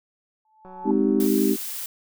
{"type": "tone with exponential growth", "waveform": "sine", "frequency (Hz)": 870, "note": "A5", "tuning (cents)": -20, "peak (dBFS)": -26, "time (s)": [0.45, 0.91], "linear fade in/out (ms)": 2, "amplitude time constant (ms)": 100}
{"type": "click train", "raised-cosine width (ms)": 1, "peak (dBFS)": -32, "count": 116, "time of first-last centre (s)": [0.65, 1.268], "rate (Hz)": 186}
{"type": "chord", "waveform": "sine", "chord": "Ab major seventh", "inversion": "none", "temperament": "just", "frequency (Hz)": [207.7, 259.6, 311.5, 389.3], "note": ["Ab3", "C4", "Eb4", "G4"], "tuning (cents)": [0, -13, 2, -12], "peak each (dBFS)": -23, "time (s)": [0.84, 1.57], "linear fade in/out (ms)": 50}
{"type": "noise", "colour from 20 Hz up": "blue", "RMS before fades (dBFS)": -32, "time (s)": [1.2, 1.86], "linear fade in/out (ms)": 2}
{"effects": []}